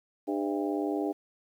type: harmonic tone with a mistuned harmonic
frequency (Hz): 100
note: G2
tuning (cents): +35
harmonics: 3 / 4 / 5 / 6 / 7 / 8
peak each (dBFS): -30 / -33 / -39 / -41 / -38 / -39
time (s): 0.27-1.13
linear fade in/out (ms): 20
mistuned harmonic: 7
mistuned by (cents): -55
effects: 10-bit